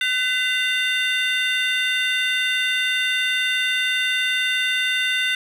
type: tone cluster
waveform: triangle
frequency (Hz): 1513 / 2022 / 2781 / 3589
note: F#6 / B6 / F7 / A7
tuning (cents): +38 / +40 / -8 / +34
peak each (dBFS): -23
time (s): 0.01-5.35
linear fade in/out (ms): 2
effects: none